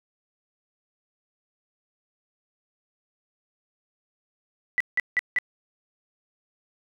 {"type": "tone bursts", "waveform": "sine", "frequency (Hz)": 1975.5, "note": "B6", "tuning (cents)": 0, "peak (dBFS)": -19, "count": 4, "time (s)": [4.78, 5.386], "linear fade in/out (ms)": 0, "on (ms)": 24, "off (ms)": 170, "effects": []}